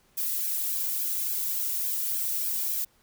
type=noise with flanger; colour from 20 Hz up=violet; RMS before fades=-29 dBFS; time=0.17-2.85 s; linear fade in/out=10 ms; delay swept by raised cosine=1.2 to 2.1 ms; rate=3.5 Hz; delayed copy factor=+0.8; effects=pink hiss -64 dBFS RMS until 3.02 s